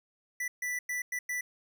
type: tone bursts at uneven times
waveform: square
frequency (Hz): 1975.5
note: B6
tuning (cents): 0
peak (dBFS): -32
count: 5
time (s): 0.4-0.48 / 0.62-0.79 / 0.89-1.02 / 1.12-1.19 / 1.29-1.41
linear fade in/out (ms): 5
effects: none